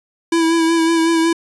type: tone with vibrato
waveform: square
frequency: 329.6 Hz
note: E4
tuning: in tune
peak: -13 dBFS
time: 0.32-1.33 s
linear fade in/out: 5 ms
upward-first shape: sine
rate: 5.4 Hz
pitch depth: 27 cents each way
effects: resampled to 24000 Hz